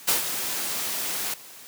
white noise with ADSR envelope, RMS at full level -20 dBFS, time 0.07-1.34 s, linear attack 18 ms, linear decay 130 ms, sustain -9 dB, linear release 4 ms, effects white hiss -45 dBFS RMS until 1.67 s + high-pass 150 Hz 12 dB/octave

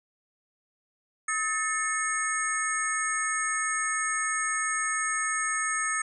sine tone cluster, 1273 / 1777 / 2173 / 6570 / 8470 Hz, D#6 / A6 / C#7 / G#8 / C9, +39 / +17 / -35 / -20 / +20 cents, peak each -31 / -31 / -35 / -35 / -32 dBFS, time 1.28-6.02 s, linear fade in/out 5 ms, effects none

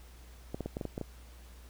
clicks, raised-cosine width 2 ms, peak -22 dBFS, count 8, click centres 0.545 / 0.607 / 0.66 / 0.769 / 0.812 / 0.853 / 0.979 / 1.013 s, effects added 60 Hz sine -50 dBFS peak until 1.69 s + pink hiss -59 dBFS RMS until 1.69 s

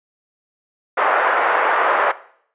white band-pass noise, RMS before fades -17 dBFS, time 0.97-2.12 s, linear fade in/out 10 ms, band 480 to 1600 Hz, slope 24 dB/octave, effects noise-tail reverb RT60 0.6 s tail -17 dB re dry + resampled to 8000 Hz

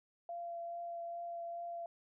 sine tone with vibrato, 685 Hz, F5, 34 cents flat, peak -40 dBFS, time 0.29-1.86 s, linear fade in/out 2 ms, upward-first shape triangle, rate 2.4 Hz, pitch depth 13 cents each way, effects none

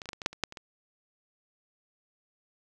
clicks, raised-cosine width 0.2 ms, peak -22 / -27 / -18 / -24 / -21 / -7 / -27 / -10 / -26 / -24 dBFS, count 10, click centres 0.018 / 0.057 / 0.09 / 0.132 / 0.218 / 0.261 / 0.33 / 0.437 / 0.524 / 0.572 s, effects none

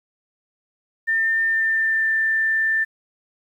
sine tone with pitch glide, 1802 to 1780.3 Hz, A6 to A6, +41 to +20 cents, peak -17 dBFS, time 1.07-2.85 s, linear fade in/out 20 ms, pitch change -21 cents, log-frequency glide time 1.39-2.13 s, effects 9-bit

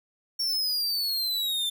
45% pulse exponential sweep, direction down, 5510 to 3534 Hz, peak -25 dBFS, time 0.39-1.7 s, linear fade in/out 10 ms, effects 10-bit

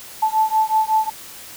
sine beating tone pair, 872 / 877.4 Hz, A5 / A5, -16 / -5 cents, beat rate 5.4 Hz, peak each -18 dBFS, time 0.22-1.1 s, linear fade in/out 10 ms, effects white hiss -38 dBFS RMS until 1.56 s

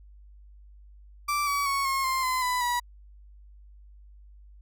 35% pulse tone with pitch steps, 1169 / 1138.3 / 1108.5 / 1079.4 / 1051.1 / 1023.6 / 996.7 / 970.6 Hz, D6 / C#6 / C#6 / C#6 / C6 / C6 / B5 / B5, -8 / +46 / 0 / -46 / +8 / -38 / +16 / -30 cents, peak -23 dBFS, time 1.28-2.8 s, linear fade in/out 10 ms, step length 190 ms, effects added 50 Hz sine -48 dBFS peak until 4.61 s

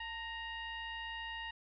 sine tone with frequency modulation, 1864.7 Hz, A#6, in tune, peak -40 dBFS, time 0-1.51 s, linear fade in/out 5 ms, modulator 961 Hz, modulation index 1.2, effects none

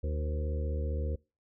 harmonic tone with a mistuned harmonic, 75.4 Hz, D2, 46 cents sharp, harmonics 1 / 2 / 3 / 4 / 5 / 6 / 7, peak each -30 / -44 / -45 / -47 / -46 / -43 / -44 dBFS, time 0.03-1.16 s, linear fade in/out 10 ms, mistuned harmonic 6, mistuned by +52 cents, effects noise-tail reverb RT60 0.3 s tail -25 dB re dry

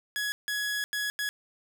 sawtooth tone bursts at uneven times, 1679 Hz, G#6, 18 cents sharp, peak -25 dBFS, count 4, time 0.16-0.32 / 0.48-0.84 / 0.93-1.1 / 1.19-1.29 s, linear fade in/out 0 ms, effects none

